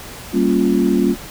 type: chord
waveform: sine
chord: G half-diminished seventh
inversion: none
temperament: equal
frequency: 196 / 233.1 / 277.2 / 349.2 Hz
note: G3 / Bb3 / Db4 / F4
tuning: 0 / 0 / 0 / 0 cents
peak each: -18 dBFS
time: 0.32-1.16 s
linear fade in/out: 50 ms
effects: pink hiss -34 dBFS RMS until 1.3 s